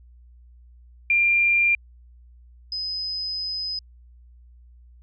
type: tone pair in turn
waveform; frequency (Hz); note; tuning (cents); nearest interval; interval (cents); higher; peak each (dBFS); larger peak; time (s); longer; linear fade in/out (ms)
sine; 2388 / 5038; D7 / D#8; +28 / +21; octave + minor second; 1293; second; -16 / -26; first; 1.1-1.75 / 2.72-3.79; second; 2
effects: added 60 Hz sine -47 dBFS peak until 5.02 s